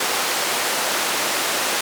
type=band-pass noise; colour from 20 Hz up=pink; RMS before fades=-22 dBFS; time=0-1.81 s; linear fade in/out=5 ms; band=500 to 12000 Hz; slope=12 dB/octave; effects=none